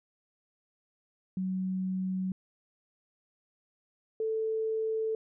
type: tone pair in turn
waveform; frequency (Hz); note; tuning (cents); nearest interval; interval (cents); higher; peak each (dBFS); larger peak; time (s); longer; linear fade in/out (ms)
sine; 187.1 / 441.5; F#3 / A4; +20 / +6; octave + minor third; 1486; second; -29 / -28; second; 1.37-2.32 / 4.2-5.15; neither; 2
effects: none